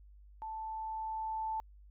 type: tone with level ramp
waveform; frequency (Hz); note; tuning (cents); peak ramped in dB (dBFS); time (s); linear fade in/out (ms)
sine; 880; A5; 0; -39 to -33; 0.42-1.6; 0
effects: added 50 Hz sine -54 dBFS peak until 1.9 s